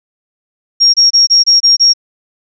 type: tone bursts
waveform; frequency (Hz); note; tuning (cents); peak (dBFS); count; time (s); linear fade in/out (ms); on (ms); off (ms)
sine; 5580; F8; -2; -4; 7; 0.8-1.936; 20; 140; 26
effects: none